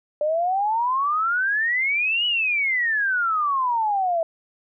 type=exponential two-way sweep; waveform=sine; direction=up then down; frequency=587.3 to 2960 to 646 Hz; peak=-19 dBFS; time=0.21-4.23 s; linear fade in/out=2 ms; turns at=2.26 s; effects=none